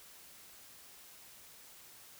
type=silence; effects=white hiss -56 dBFS RMS until 2.19 s